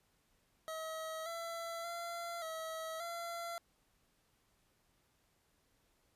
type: tone with pitch steps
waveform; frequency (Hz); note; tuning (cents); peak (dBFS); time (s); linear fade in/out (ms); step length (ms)
25% pulse; 639 / 671 / 684 / 644 / 682; D#5 / E5 / F5 / E5 / F5; +46 / +31 / -36 / -41 / -41; -37; 0.68-3.58; 0; 580
effects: pink hiss -75 dBFS RMS until 6.15 s + resampled to 32000 Hz